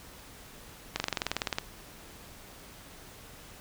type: slowing click train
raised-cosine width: 0.2 ms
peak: -11 dBFS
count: 14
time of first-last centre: 0.96-1.585 s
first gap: 40 ms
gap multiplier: 1.03
effects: pink hiss -50 dBFS RMS until 3.6 s